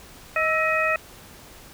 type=harmonic tone with a mistuned harmonic; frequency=630 Hz; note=D#5; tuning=21 cents sharp; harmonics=1 / 2 / 3 / 4; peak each=-25 / -25 / -25 / -25 dBFS; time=0.36-0.96 s; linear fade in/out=2 ms; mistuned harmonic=2; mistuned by=+71 cents; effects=pink hiss -46 dBFS RMS until 1.73 s